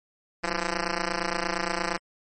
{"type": "ring-modulated tone", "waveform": "5% pulse", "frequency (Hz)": 171.3, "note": "F3", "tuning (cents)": -33, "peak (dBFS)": -12, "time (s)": [0.43, 1.98], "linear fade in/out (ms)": 10, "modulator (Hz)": 157, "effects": ["MP3 32 kbps"]}